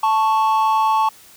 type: tone pair together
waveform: triangle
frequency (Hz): 879 / 1107.5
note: A5 / C#6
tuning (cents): -2 / -2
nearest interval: major third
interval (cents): 400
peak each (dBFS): -13 / -16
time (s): 0.03-1.09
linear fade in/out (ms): 5
effects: tanh soft clip ceiling -6 dBFS + white hiss -46 dBFS RMS until 1.36 s